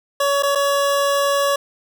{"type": "tone with dropouts", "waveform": "25% pulse", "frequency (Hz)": 563, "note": "C#5", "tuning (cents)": 27, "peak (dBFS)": -12, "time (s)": [0.2, 1.56], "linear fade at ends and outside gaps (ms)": 5, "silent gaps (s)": [[0.425, 0.432], [0.551, 0.555]], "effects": []}